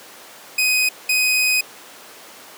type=tone bursts at uneven times; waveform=sawtooth; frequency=2506 Hz; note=D#7; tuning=12 cents sharp; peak=-12 dBFS; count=2; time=0.58-0.89 / 1.09-1.61 s; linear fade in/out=5 ms; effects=pink hiss -40 dBFS RMS until 2.57 s + high-pass 400 Hz 12 dB/octave